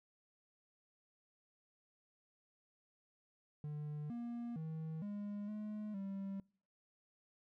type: tone with pitch steps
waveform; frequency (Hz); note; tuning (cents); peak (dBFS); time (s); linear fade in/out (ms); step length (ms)
triangle; 149.3 / 237 / 159.2 / 205.1 / 211.8 / 195.5; D3 / A#3 / D#3 / G#3 / G#3 / G3; +29 / +29 / +40 / -21 / +34 / -4; -39; 3.64-6.4; 2; 460
effects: noise-tail reverb RT60 0.5 s tail -26 dB re dry